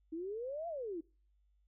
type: exponential two-way sweep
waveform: sine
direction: up then down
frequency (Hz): 311.1 to 698.5 to 311.1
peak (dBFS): -38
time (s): 0.12-1.01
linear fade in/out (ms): 10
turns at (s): 0.68
effects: noise-tail reverb RT60 0.4 s tail -26 dB re dry + added 50 Hz sine -69 dBFS peak until 1.67 s